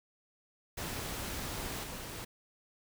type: noise with level steps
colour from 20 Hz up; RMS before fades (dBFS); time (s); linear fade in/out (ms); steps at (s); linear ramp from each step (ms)
pink; -39 / -43; 0.77-2.25; 10; 1.83; 10
effects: none